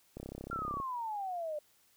click train, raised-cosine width 2 ms, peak -29 dBFS, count 22, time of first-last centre 0.17-0.801 s, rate 33.3 Hz
sine exponential sweep, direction down, 1390 to 587.3 Hz, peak -35 dBFS, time 0.51-1.59 s, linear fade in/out 5 ms
effects white hiss -68 dBFS RMS until 1.96 s

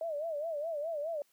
sine tone with vibrato, 622.3 Hz, D#5, in tune, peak -33 dBFS, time 0.01-1.22 s, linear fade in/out 2 ms, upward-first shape sine, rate 4.8 Hz, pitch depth 140 cents each way, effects white hiss -71 dBFS RMS until 1.32 s + high-pass 200 Hz 12 dB/octave

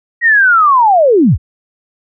sine linear sweep, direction down, 1915 to 43.65 Hz, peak -5 dBFS, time 0.21-1.38 s, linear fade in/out 50 ms, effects none

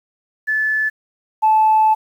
sine tone pair in turn, 1736 / 870.3 Hz, A6 / A5, -24 / -19 cents, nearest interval octave, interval 1195 cents, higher first, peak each -15 / -9 dBFS, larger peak second, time 0.47-0.9 / 1.42-1.95 s, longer second, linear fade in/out 20 ms, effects tanh soft clip ceiling -6 dBFS + 8-bit

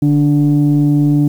sine tone pair together, 146.83 / 292 Hz, D3 / D4, 0 / -10 cents, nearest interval octave, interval 1190 cents, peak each -10 dBFS, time 0.02-1.28 s, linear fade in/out 5 ms, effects tanh soft clip ceiling -4 dBFS + 7-bit

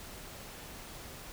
silence, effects pink hiss -47 dBFS RMS until 1.32 s

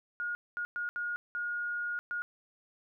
sine tone bursts at uneven times, 1433 Hz, F6, 44 cents sharp, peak -32 dBFS, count 6, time 0.2-0.35 / 0.57-0.65 / 0.76-0.89 / 0.96-1.16 / 1.35-1.99 / 2.11-2.22 s, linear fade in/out 0 ms, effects none

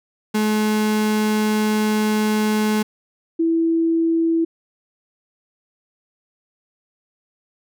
35% pulse / sine tone pair in turn, 213.9 / 329.5 Hz, A3 / E4, -49 / -1 cents, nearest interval perfect fifth, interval 748 cents, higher second, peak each -15 dBFS, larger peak neither, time 0.34-2.83 / 3.39-4.45 s, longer first, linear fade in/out 10 ms, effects none

